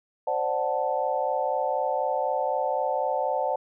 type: chord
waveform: sine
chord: D dominant seventh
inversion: third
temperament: equal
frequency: 523.3 / 587.3 / 740 / 880 Hz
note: C5 / D5 / F#5 / A5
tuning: 0 / 0 / 0 / 0 cents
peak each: -29 dBFS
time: 0.27-3.56 s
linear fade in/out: 5 ms
effects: none